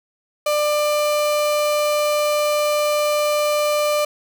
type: tone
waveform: 35% pulse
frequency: 595 Hz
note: D5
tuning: 22 cents sharp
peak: -15 dBFS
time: 0.46-4.05 s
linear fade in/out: 5 ms
effects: none